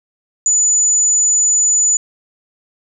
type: tone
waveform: sine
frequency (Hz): 6970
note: A8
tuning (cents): -17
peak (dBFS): -10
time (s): 0.46-1.97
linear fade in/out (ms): 2
effects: none